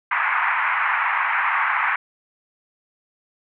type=band-pass noise; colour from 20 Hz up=pink; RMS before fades=-21 dBFS; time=0.11-1.96 s; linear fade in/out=5 ms; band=880 to 2300 Hz; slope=48 dB/octave; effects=none